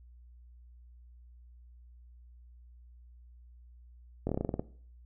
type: slowing click train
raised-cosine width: 2 ms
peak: -18 dBFS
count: 10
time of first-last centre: 4.27-4.595 s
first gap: 22 ms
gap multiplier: 1.12
effects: noise-tail reverb RT60 0.5 s tail -18 dB re dry + added 60 Hz sine -52 dBFS peak until 5.05 s